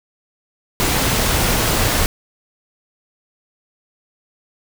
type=noise; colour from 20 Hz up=pink; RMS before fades=-17 dBFS; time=0.8-2.06 s; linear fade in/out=0 ms; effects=none